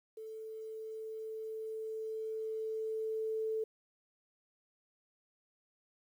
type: tone with level ramp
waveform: sine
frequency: 440 Hz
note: A4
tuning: in tune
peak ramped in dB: -43 to -32 dBFS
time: 0.17-3.64 s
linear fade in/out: 5 ms
effects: 11-bit